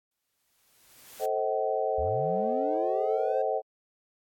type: noise with exponential growth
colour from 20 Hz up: white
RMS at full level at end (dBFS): -45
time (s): 0.11-1.26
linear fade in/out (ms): 5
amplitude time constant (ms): 250
type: chord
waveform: sine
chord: A diminished seventh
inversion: none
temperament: just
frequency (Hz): 440 / 528 / 633.6 / 760.3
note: A4 / C5 / Eb5 / Gb5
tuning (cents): 0 / +16 / +31 / +47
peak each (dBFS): -31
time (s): 1.19-3.62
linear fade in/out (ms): 50
type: linear sweep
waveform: triangle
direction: up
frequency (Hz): 63.6 to 537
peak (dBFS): -31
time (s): 1.98-3.42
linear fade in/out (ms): 5
effects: AAC 64 kbps